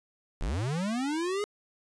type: linear sweep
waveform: square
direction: up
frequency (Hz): 31.34 to 422.4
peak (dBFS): -29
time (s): 0.41-1.44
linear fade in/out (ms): 0
effects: resampled to 22050 Hz